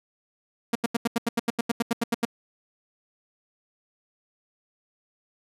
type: tone bursts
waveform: sawtooth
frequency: 233.1 Hz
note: A#3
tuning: in tune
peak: -17 dBFS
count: 15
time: 0.73-2.252 s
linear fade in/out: 5 ms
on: 24 ms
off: 83 ms
effects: resampled to 32000 Hz